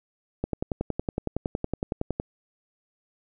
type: click train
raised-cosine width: 2 ms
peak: -13 dBFS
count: 20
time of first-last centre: 0.44-2.199 s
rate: 10.8 Hz
effects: none